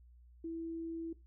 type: tone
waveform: sine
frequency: 329.6 Hz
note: E4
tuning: in tune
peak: -38 dBFS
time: 0.44-1.13 s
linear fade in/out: 5 ms
effects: noise-tail reverb RT60 0.2 s tail -17 dB re dry + added 60 Hz sine -57 dBFS peak until 1.26 s